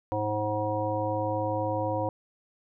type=harmonic tone; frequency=106 Hz; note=G#2; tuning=36 cents sharp; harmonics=1 / 3 / 5 / 7 / 9; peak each=-33 / -34 / -30 / -34 / -33 dBFS; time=0.12-2.09 s; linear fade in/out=0 ms; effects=none